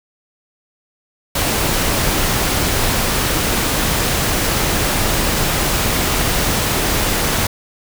pink noise, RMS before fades -17 dBFS, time 1.35-7.47 s, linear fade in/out 5 ms, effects none

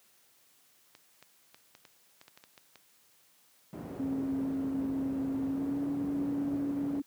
clicks, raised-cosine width 0.2 ms, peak -34 dBFS, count 11, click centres 0.951 / 1.226 / 1.545 / 1.751 / 1.852 / 2.214 / 2.281 / 2.375 / 2.439 / 2.578 / 2.757 s
white low-pass noise, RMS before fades -41 dBFS, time 3.73-7 s, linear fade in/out 0 ms, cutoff 360 Hz, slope 12 dB/octave
sine tone with pitch glide, 270 to 282.3 Hz, C#4 to C#4, -45 to +32 cents, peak -30 dBFS, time 3.99-7.02 s, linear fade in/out 10 ms, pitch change +77 cents, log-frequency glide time 5.47-5.82 s
effects white hiss -65 dBFS RMS until 7.06 s + high-pass 100 Hz 12 dB/octave

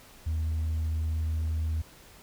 sine tone, 79.5 Hz, D#2, 38 cents sharp, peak -24 dBFS, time 0.26-1.82 s, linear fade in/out 10 ms, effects tanh soft clip ceiling -25 dBFS + pink hiss -53 dBFS RMS until 2.22 s

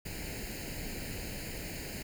pink noise with comb filter, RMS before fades -40 dBFS, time 0.05-2.03 s, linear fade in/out 10 ms, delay 0.43 ms, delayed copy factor +0.8, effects none

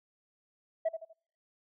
sine tone with echo, 650 Hz, E5, 24 cents flat, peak -24 dBFS, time 0.85-0.89 s, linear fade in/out 10 ms, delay 81 ms, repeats 3, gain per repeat -9 dB, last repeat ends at 1.133 s, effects noise-tail reverb RT60 0.6 s tail -26 dB re dry + tanh soft clip ceiling -24 dBFS

